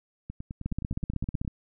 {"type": "two click trains", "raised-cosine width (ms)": 5, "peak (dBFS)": [-24, -17], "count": [12, 14], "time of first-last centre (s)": [[0.3, 1.449], [0.66, 1.478]], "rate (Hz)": [9.57, 15.9], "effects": []}